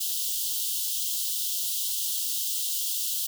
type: high-pass noise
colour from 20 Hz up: white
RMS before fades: -29 dBFS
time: 0-3.27 s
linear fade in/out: 10 ms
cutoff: 2900 Hz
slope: 96 dB/octave
effects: none